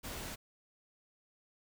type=noise; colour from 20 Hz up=pink; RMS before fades=-43 dBFS; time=0.03-0.36 s; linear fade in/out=20 ms; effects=none